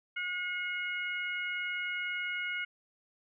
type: harmonic tone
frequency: 722 Hz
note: F#5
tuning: 43 cents flat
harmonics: 2 / 3 / 4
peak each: -37 / -35 / -42 dBFS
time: 0.16-2.65 s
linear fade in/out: 10 ms
effects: none